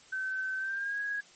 sine tone with pitch glide, 1534 to 1653.6 Hz, G6 to G#6, -38 to -8 cents, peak -31 dBFS, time 0.12-1.21 s, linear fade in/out 10 ms, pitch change +130 cents, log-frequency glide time 0.57-0.99 s, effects white hiss -57 dBFS RMS until 1.35 s + MP3 32 kbps

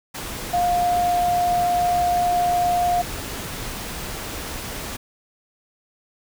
sine tone in noise, 707 Hz, F5, 21 cents sharp, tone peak -17 dBFS, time 0.53-3.02 s, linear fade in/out 10 ms, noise pink, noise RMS -31 dBFS, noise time 0.14-4.97 s, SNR +11 dB, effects none

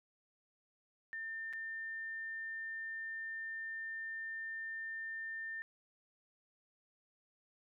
sine tone with dropouts, 1800 Hz, A6, 39 cents sharp, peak -40 dBFS, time 1.13-5.62 s, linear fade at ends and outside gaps 0 ms, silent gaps 1.528-1.534 s, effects none

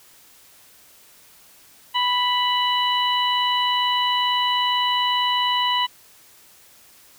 harmonic tone, 987.8 Hz, B5, in tune, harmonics 1 / 2 / 3 / 4, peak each -21 / -28 / -22 / -30 dBFS, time 1.94-5.87 s, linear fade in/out 20 ms, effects white hiss -51 dBFS RMS until 7.18 s

